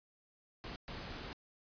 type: noise bursts at uneven times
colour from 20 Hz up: pink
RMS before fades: -45 dBFS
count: 2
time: 0.64-0.76 / 0.88-1.33 s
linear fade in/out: 0 ms
effects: resampled to 11025 Hz